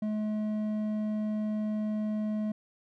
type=tone with hard clipping; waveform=sine; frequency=213.4 Hz; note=G#3; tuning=47 cents sharp; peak=-30 dBFS; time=0.02-2.52 s; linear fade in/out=5 ms; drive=6 dB; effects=none